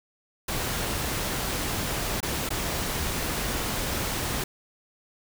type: noise with dropouts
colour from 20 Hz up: pink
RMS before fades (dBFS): -29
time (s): 0.48-4.44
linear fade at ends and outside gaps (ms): 5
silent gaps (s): 2.205-2.228 / 2.491-2.504
effects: none